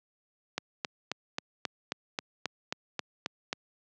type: click train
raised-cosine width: 0.2 ms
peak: -13 dBFS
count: 12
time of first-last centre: 0.58-3.529 s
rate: 3.73 Hz
effects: high-pass 150 Hz 12 dB/octave + low-pass 7000 Hz 12 dB/octave